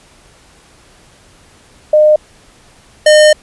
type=tone pair in turn; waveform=sine / square; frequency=609 / 609 Hz; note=D#5 / D#5; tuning=-37 / -37 cents; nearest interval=unison; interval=0 cents; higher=neither; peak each=-4 dBFS; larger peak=neither; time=1.93-2.16 / 3.06-3.33 s; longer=second; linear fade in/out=5 ms; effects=pink hiss -45 dBFS RMS until 3.42 s + resampled to 24000 Hz